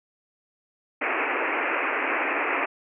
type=band-pass noise; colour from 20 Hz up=white; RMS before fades=-26 dBFS; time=1.01-2.66 s; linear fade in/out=10 ms; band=260 to 2600 Hz; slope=96 dB/octave; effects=none